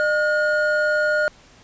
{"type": "tone pair together", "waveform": "triangle", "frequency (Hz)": [606, 1436.3], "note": ["D#5", "F6"], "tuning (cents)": [-46, 48], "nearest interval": "octave + minor third", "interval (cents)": 1494, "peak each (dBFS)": -18, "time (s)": [0, 1.28], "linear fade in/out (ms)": 0, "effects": ["pink hiss -50 dBFS RMS until 1.63 s", "resampled to 16000 Hz"]}